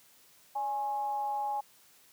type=tone with frequency modulation; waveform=sine; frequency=830.6 Hz; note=G#5; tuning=in tune; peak=-30 dBFS; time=0.55-1.61 s; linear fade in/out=10 ms; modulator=253 Hz; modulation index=0.31; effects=white hiss -61 dBFS RMS until 2.12 s + high-pass 80 Hz 12 dB/octave